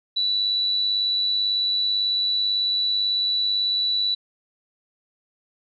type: tone with amplitude modulation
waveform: sine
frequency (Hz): 3951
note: B7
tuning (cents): 0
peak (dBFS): -18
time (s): 0.16-4.15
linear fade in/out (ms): 10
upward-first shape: sine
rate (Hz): 98.1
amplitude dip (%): 35
effects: none